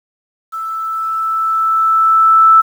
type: tone with level ramp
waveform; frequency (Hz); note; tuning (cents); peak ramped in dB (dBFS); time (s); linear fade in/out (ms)
sine; 1318.5; E6; 0; -20 to -3; 0.52-2.62; 20
effects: 7-bit